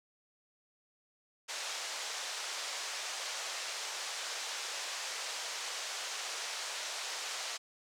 white band-pass noise, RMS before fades -40 dBFS, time 1.48-7.58 s, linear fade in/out 20 ms, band 500 to 7000 Hz, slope 24 dB/octave, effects none

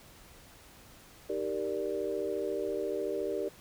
sine chord, Eb major seventh, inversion none, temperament equal, 311.1 / 392 / 466.2 / 587.3 Hz, Eb4 / G4 / Bb4 / D5, 0 / 0 / 0 / 0 cents, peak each -40 / -34 / -36 / -37 dBFS, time 1.29-3.49 s, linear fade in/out 10 ms, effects pink hiss -55 dBFS RMS until 3.6 s

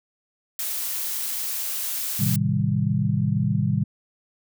blue noise, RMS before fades -28 dBFS, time 0.59-2.36 s, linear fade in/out 2 ms
sine chord, A half-diminished seventh, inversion none, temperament just, 110 / 132 / 158.4 / 198 Hz, A2 / C3 / Eb3 / G3, 0 / +16 / +31 / +18 cents, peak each -25 dBFS, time 2.19-3.84 s, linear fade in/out 10 ms
effects none

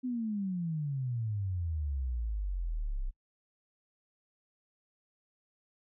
sine exponential sweep, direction down, 258.5 to 30.87 Hz, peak -31 dBFS, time 0.03-3.11 s, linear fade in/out 20 ms, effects noise-tail reverb RT60 0.1 s tail -25 dB re dry

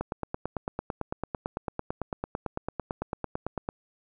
click train, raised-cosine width 1 ms, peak -16 dBFS, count 34, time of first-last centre 0.01-3.689 s, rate 8.97 Hz, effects none

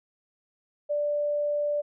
sine tone, 587.3 Hz, D5, in tune, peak -24 dBFS, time 0.89-1.82 s, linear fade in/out 20 ms, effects none

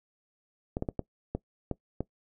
clicks, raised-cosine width 2 ms, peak -17 dBFS, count 7, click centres 0.769 / 0.824 / 0.888 / 0.993 / 1.35 / 1.713 / 2.006 s, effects noise-tail reverb RT60 0.1 s tail -20 dB re dry

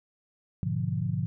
sine chord, G# diminished seventh, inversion none, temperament equal, 103.83 / 123.47 / 146.83 / 174.61 Hz, G#2 / B2 / D3 / F3, 0 / 0 / 0 / 0 cents, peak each -32 dBFS, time 0.63-1.26 s, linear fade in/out 0 ms, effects none

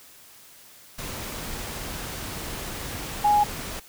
sine tone in noise, 830.6 Hz, G#5, in tune, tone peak -16 dBFS, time 3.24-3.44 s, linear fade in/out 10 ms, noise pink, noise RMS -34 dBFS, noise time 0.98-3.8 s, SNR +15 dB, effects white hiss -50 dBFS RMS until 3.88 s

